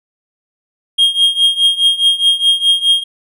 triangle tone with tremolo, 3239 Hz, G#7, 44 cents flat, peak -4 dBFS, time 0.98-3.04 s, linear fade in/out 10 ms, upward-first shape triangle, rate 4.8 Hz, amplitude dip 90%, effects none

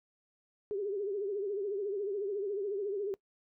sine tone with vibrato, 402.3 Hz, G4, 45 cents sharp, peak -32 dBFS, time 0.71-3.14 s, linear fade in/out 0 ms, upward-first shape triangle, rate 14 Hz, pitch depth 120 cents each way, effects noise-tail reverb RT60 0.1 s tail -21 dB re dry

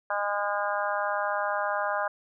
harmonic tone with a mistuned harmonic, 204.3 Hz, G#3, 28 cents flat, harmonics 3 / 4 / 5 / 6 / 7 / 8, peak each -31 / -32 / -33 / -34 / -34 / -35 dBFS, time 0.1-2.08 s, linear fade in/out 5 ms, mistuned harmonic 8, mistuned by -16 cents, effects none

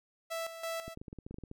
sawtooth tone with tremolo, 659.3 Hz, E5, in tune, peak -31 dBFS, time 0.3-0.95 s, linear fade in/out 20 ms, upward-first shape square, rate 3 Hz, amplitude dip 65%
clicks, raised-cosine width 3 ms, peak -31 dBFS, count 12, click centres 0.88 / 0.974 / 1.015 / 1.082 / 1.129 / 1.187 / 1.265 / 1.31 / 1.343 / 1.385 / 1.437 / 1.514 s
effects none

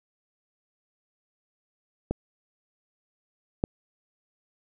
clicks, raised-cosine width 2 ms, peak -13 / -10 dBFS, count 2, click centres 2.11 / 3.639 s, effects none

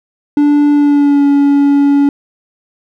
triangle tone with pitch glide, 291.7 to 283.1 Hz, D4 to C#4, -12 to +37 cents, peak -4 dBFS, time 0.37-2.09 s, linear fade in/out 2 ms, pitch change -51 cents, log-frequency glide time 0.72-1.25 s, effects none

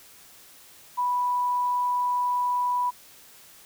sine tone, 985 Hz, B5, 5 cents flat, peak -22 dBFS, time 0.97-2.91 s, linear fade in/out 20 ms, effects white hiss -51 dBFS RMS until 3.65 s

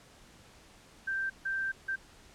sine tone bursts at uneven times, 1569 Hz, G6, 1 cent sharp, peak -30 dBFS, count 3, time 1.07-1.3 / 1.45-1.72 / 1.88-1.96 s, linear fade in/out 10 ms, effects pink hiss -57 dBFS RMS until 2.34 s + low-pass 9000 Hz 12 dB/octave

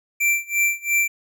square tone with tremolo, 2349 Hz, D7, in tune, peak -16 dBFS, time 0.2-1.08 s, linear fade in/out 10 ms, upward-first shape sine, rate 2.9 Hz, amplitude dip 95%, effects none

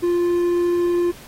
triangle tone, 349.2 Hz, F4, in tune, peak -14 dBFS, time 0.02-1.12 s, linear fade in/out 20 ms, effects pink hiss -43 dBFS RMS until 1.27 s + AAC 48 kbps

